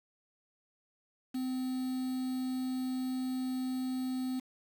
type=tone with quantisation; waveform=triangle; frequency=257.1 Hz; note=C4; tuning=30 cents flat; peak=-30 dBFS; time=1.34-4.4 s; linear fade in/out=10 ms; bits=8; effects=none